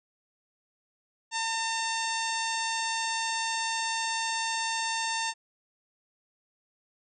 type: harmonic tone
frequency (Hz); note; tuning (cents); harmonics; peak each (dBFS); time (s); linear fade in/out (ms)
904; A5; +47; 1 / 2 / 3 / 4 / 5 / 6 / 7 / 8 / 9; -32 / -35 / -37 / -38 / -39 / -40 / -40 / -41 / -42; 1.31-5.34; 50
effects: none